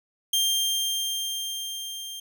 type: tone with level ramp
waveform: sawtooth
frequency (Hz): 3184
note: G7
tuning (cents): +26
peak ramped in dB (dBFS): -17 to -32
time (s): 0.33-2.2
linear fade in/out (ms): 5
effects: none